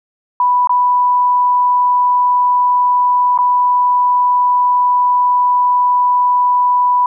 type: tone with dropouts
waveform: sine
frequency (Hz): 987.8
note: B5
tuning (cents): 0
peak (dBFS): -9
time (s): 0.4-7.06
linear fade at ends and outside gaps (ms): 2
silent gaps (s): 0.673-0.694 / 3.377-3.387
effects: none